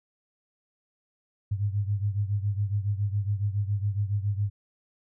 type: beating tone pair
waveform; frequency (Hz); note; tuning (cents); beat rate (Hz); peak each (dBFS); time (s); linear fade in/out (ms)
sine; 100 / 107.2; G2 / A2; +35 / -45; 7.2; -26 / -30; 1.51-4.5; 10
effects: none